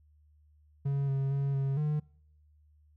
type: tone with pitch steps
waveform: triangle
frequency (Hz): 139.2 / 136.3 / 138.8 / 136.5 / 150.6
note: C#3 / C#3 / C#3 / C#3 / D3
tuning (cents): +8 / -29 / +3 / -26 / +44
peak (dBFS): -25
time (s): 0.85-2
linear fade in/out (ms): 10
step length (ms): 230
effects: noise-tail reverb RT60 0.7 s tail -25 dB re dry + added 75 Hz sine -60 dBFS peak until 2.96 s